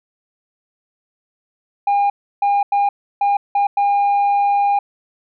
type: tone bursts at uneven times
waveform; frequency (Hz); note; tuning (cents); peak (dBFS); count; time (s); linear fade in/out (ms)
sine; 808; G#5; -48; -10; 6; 1.87-2.1 / 2.42-2.63 / 2.72-2.89 / 3.21-3.37 / 3.55-3.67 / 3.77-4.79; 5
effects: tanh soft clip ceiling -12 dBFS